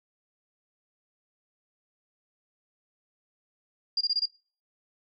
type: tone bursts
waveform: sine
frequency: 4811 Hz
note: D8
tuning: 41 cents sharp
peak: -22 dBFS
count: 5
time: 3.97-4.258 s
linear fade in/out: 5 ms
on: 40 ms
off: 22 ms
effects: noise-tail reverb RT60 0.4 s tail -24 dB re dry + MP3 96 kbps